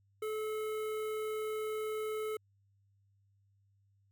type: tone with notch filter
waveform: square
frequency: 432.1 Hz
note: A4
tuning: 31 cents flat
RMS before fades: -37 dBFS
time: 0.22-2.37 s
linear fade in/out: 5 ms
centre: 5100 Hz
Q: 0.7
effects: added 99 Hz sine -68 dBFS peak until 4.11 s